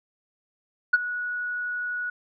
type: tone with ADSR envelope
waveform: sine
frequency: 1464 Hz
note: F#6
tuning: 19 cents flat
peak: -11 dBFS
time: 0.93-2.1 s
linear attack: 9 ms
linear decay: 29 ms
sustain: -16 dB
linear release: 5 ms
effects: tanh soft clip ceiling -10 dBFS